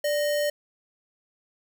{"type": "tone with sample-and-hold", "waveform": "sine", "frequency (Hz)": 587.3, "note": "D5", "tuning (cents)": 0, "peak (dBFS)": -22, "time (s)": [0.04, 0.5], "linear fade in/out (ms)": 5, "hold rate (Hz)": 2450, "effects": []}